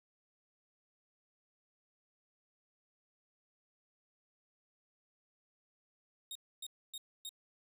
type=tone bursts; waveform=sawtooth; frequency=3729 Hz; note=A#7; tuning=in tune; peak=-39 dBFS; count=4; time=6.31-7.292 s; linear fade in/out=2 ms; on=43 ms; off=270 ms; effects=none